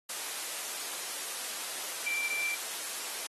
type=tone in noise; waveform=sine; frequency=2349 Hz; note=D7; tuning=in tune; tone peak=-31 dBFS; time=2.06-2.55 s; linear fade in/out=5 ms; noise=white; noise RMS=-37 dBFS; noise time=0.09-3.27 s; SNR=+3 dB; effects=high-pass 400 Hz 12 dB/octave + AAC 32 kbps